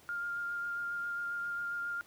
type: tone with vibrato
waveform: sine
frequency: 1404 Hz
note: F6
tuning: 9 cents sharp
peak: -34 dBFS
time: 0.09-2.01 s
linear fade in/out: 0 ms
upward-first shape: sine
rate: 7.4 Hz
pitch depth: 12 cents each way
effects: pink hiss -60 dBFS RMS until 2.06 s + high-pass 80 Hz 12 dB/octave